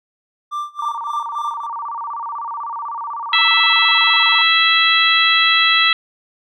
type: tone with tremolo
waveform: triangle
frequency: 1182 Hz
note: D6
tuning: 11 cents sharp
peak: -18 dBFS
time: 0.51-1.67 s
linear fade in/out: 20 ms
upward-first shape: sine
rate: 3.5 Hz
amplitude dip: 95%
type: tone with vibrato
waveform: sine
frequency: 1037 Hz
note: C6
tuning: 16 cents flat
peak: -23 dBFS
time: 0.79-4.42 s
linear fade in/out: 2 ms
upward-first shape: square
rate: 16 Hz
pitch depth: 200 cents each way
type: harmonic tone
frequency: 659.3 Hz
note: E5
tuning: in tune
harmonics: 2 / 3 / 4 / 5 / 6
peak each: -18 / -17 / -18 / -16 / -19 dBFS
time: 3.33-5.93 s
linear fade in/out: 2 ms
effects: none